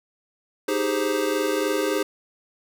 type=chord; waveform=square; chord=Ab major seventh; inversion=second; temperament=equal; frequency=311.1 / 392 / 415.3 / 523.3 Hz; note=Eb4 / G4 / Ab4 / C5; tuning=0 / 0 / 0 / 0 cents; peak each=-28 dBFS; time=0.68-2.03 s; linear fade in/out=5 ms; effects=none